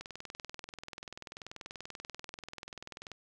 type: click train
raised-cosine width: 0.2 ms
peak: -26 dBFS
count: 65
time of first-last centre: 0.01-3.117 s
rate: 20.6 Hz
effects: none